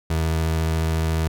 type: tone with vibrato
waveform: 30% pulse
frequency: 80.5 Hz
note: E2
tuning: 41 cents flat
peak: -17 dBFS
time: 0.1-1.28 s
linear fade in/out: 5 ms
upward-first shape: sine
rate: 14 Hz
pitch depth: 9 cents each way
effects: none